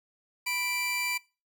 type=tone pair together; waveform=sawtooth; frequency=987.8 / 2348 Hz; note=B5 / D7; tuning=0 / -1 cents; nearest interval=octave + minor third; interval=1499 cents; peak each=-33 / -26 dBFS; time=0.46-1.18 s; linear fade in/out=10 ms; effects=noise-tail reverb RT60 0.3 s tail -21 dB re dry